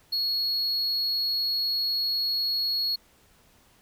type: tone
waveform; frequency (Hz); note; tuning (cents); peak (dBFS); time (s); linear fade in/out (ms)
triangle; 4332; C#8; -41; -23; 0.12-2.96; 10
effects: pink hiss -60 dBFS RMS until 3.81 s